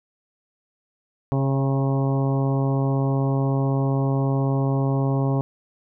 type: harmonic tone with a mistuned harmonic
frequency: 135.8 Hz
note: C#3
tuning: 35 cents flat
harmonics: 1 / 2 / 3 / 4 / 5 / 6 / 7 / 8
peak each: -20 / -26 / -30 / -32 / -34 / -36 / -37 / -38 dBFS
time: 1.32-5.41 s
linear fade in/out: 0 ms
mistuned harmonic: 4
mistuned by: +17 cents
effects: none